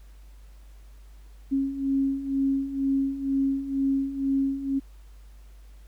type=beating tone pair; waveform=sine; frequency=271 / 273.1 Hz; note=C#4 / C#4; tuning=-39 / -26 cents; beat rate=2.1 Hz; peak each=-29 / -24 dBFS; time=1.51-4.8 s; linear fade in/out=20 ms; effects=added 50 Hz sine -45 dBFS peak until 5.87 s + pink hiss -62 dBFS RMS until 5.87 s